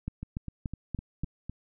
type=two click trains; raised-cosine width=5 ms; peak=-20 / -24 dBFS; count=5 / 6; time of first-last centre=0.08-1.236 / 0.23-1.496 s; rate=3.46 / 3.95 Hz; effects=none